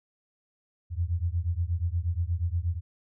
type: beating tone pair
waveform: sine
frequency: 82.41 / 90.81 Hz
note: E2 / F#2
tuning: 0 / -32 cents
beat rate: 8.4 Hz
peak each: -28 / -29 dBFS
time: 0.9-2.81 s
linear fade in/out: 50 ms
effects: none